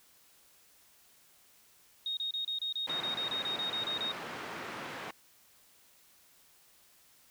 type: tone bursts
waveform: sine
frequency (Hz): 3729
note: A#7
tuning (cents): 0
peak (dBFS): -32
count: 15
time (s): 2.06-4.116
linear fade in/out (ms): 2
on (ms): 110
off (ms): 29
type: band-pass noise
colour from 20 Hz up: white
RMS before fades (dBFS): -42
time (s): 2.87-5.11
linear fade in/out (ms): 5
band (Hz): 150 to 1800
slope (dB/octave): 12
effects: white hiss -63 dBFS RMS until 7.3 s